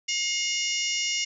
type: harmonic tone with a mistuned harmonic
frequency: 714 Hz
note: F5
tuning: 38 cents sharp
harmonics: 3 / 4 / 5 / 6 / 7 / 8 / 9 / 10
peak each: -31 / -30 / -41 / -40 / -37 / -30 / -36 / -37 dBFS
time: 0.08-1.25 s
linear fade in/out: 10 ms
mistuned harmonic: 8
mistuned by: -32 cents
effects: none